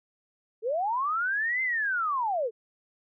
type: linear two-way sweep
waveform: sine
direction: up then down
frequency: 415.3 to 2093 to 415.3 Hz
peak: -25 dBFS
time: 0.62-2.51 s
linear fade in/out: 50 ms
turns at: 1.62 s
effects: none